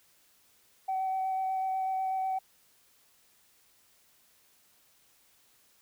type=tone with vibrato; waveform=sine; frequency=760 Hz; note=F#5; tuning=46 cents sharp; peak=-27 dBFS; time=0.88-2.39 s; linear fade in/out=10 ms; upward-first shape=square; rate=8.1 Hz; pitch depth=9 cents each way; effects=tanh soft clip ceiling -25 dBFS + white hiss -65 dBFS RMS until 5.81 s